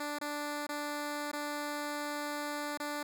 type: tone with dropouts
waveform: 10% pulse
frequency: 293.7 Hz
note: D4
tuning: in tune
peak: -27 dBFS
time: 0-3.03 s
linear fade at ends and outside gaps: 5 ms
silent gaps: 0.187-0.212 / 0.668-0.69 / 1.316-1.331 / 2.775-2.799 s
effects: none